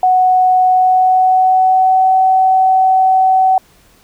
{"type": "tone with pitch glide", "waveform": "sine", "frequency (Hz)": [740, 755.5], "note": ["F#5", "F#5"], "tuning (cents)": [0, 36], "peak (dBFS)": -7, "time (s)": [0.03, 3.58], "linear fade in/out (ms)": 2, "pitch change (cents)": 36, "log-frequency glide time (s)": [0.68, 2.15], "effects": ["pink hiss -49 dBFS RMS until 4.03 s"]}